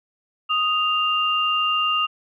sine tone pair together, 1244.6 / 2794 Hz, D#6 / F7, 0 / 0 cents, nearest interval octave + major second, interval 1400 cents, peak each -21 / -21 dBFS, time 0.49-2.07 s, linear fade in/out 20 ms, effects none

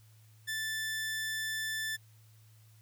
sawtooth tone, 1760 Hz, A6, in tune, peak -30 dBFS, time 0.47-1.97 s, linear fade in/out 20 ms, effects added 109 Hz sine -57 dBFS peak until 2.81 s + white hiss -67 dBFS RMS until 2.81 s

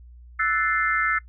sine chord, F# half-diminished seventh, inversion third, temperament equal, 1318.5 / 1480 / 1760 / 2093 Hz, E6 / F#6 / A6 / C7, 0 / 0 / 0 / 0 cents, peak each -24 / -28 / -25 / -26 dBFS, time 0.39-1.19 s, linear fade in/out 10 ms, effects noise-tail reverb RT60 0.1 s tail -20 dB re dry + added 60 Hz sine -43 dBFS peak until 1.28 s

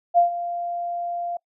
sine tone with ADSR envelope, 695 Hz, F5, 9 cents flat, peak -11 dBFS, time 0.14-1.37 s, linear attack 37 ms, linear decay 120 ms, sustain -14 dB, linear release 4 ms, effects noise-tail reverb RT60 0.1 s tail -25 dB re dry

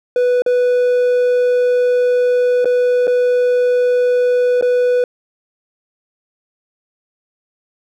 triangle tone with dropouts, 493.9 Hz, B4, in tune, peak -9 dBFS, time 0.16-5.04 s, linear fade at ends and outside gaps 2 ms, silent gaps 0.421-0.462 / 2.646-2.655 / 3.071-3.077 / 4.612-4.624 s, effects none

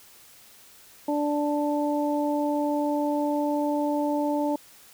harmonic tone, 293.5 Hz, D4, 1 cent flat, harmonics 1 / 2 / 3, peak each -25 / -28 / -30 dBFS, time 1.08-4.56 s, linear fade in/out 5 ms, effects white hiss -52 dBFS RMS until 4.93 s

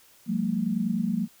sine tone cluster, 176.7 / 198.3 / 227.7 Hz, F3 / G3 / A#3, +21 / +20 / -40 cents, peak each -30 / -28 / -27 dBFS, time 0.26-1.28 s, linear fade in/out 50 ms, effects white hiss -57 dBFS RMS until 1.4 s

